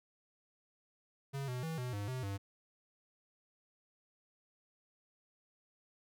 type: tone with pitch steps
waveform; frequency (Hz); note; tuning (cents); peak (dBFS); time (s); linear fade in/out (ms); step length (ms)
square; 137.9 / 125.3 / 162 / 125 / 101.9 / 128.5 / 99.1; C#3 / B2 / E3 / B2 / G#2 / C3 / G2; -9 / +25 / -30 / +21 / -32 / -31 / +19; -38; 1.33-2.38; 20; 150
effects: none